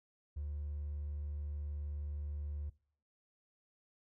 triangle tone with hard clipping, 73.42 Hz, D2, in tune, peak -38 dBFS, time 0.36-2.7 s, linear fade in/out 10 ms, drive 3 dB, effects noise-tail reverb RT60 0.5 s tail -22 dB re dry

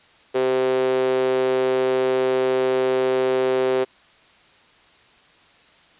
sawtooth tone with high-pass filter, 129.6 Hz, C3, 16 cents flat, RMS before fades -20 dBFS, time 0.34-3.85 s, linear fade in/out 20 ms, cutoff 430 Hz, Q 9.7, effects white hiss -53 dBFS RMS until 5.99 s + resampled to 8000 Hz

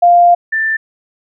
sine tone pair in turn, 698.5 / 1774.9 Hz, F5 / A6, 0 / +15 cents, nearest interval octave + major third, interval 1615 cents, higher second, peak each -4 / -12 dBFS, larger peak first, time 0.02-0.35 / 0.52-0.77 s, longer first, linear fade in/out 10 ms, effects none

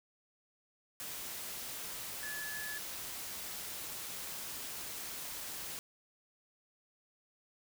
sine tone in noise, 1713 Hz, A6, 47 cents flat, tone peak -41 dBFS, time 2.23-2.78 s, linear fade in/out 0 ms, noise white, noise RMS -43 dBFS, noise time 1-5.79 s, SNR -1 dB, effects none

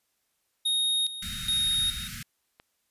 square tone with tremolo, 3729 Hz, A#7, in tune, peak -24 dBFS, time 0.65-2.08 s, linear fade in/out 10 ms, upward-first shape square, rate 1.2 Hz, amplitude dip 75%
pink band-stop noise, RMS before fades -38 dBFS, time 1.22-2.23 s, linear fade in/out 5 ms, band 240 to 1300 Hz, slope 96 dB/octave
click, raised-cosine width 0.3 ms, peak -33 dBFS, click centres 2.599 s
effects white hiss -75 dBFS RMS until 2.9 s + resampled to 32000 Hz

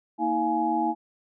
sine tone cluster, 233.4 / 320.7 / 697 / 839 Hz, A#3 / E4 / F5 / G#5, +2 / -48 / -4 / +17 cents, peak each -31 / -27 / -31 / -25 dBFS, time 0.18-0.95 s, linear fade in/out 50 ms, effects none

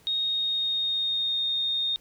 sine tone with pitch glide, 3729 to 3684 Hz, A#7 to A#7, 0 to -21 cents, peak -24 dBFS, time 0.07-1.96 s, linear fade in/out 0 ms, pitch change -21 cents, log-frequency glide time 0.17-1.43 s, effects pink hiss -58 dBFS RMS until 2 s

